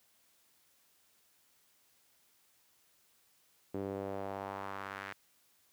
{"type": "tone with band-pass filter sweep", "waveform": "sawtooth", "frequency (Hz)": 98, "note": "G2", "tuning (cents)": 0, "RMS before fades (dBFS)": -41, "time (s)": [3.74, 5.13], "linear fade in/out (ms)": 5, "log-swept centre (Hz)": [370, 1800], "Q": 1.8, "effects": ["white hiss -70 dBFS RMS until 5.72 s", "high-pass 60 Hz 12 dB/octave"]}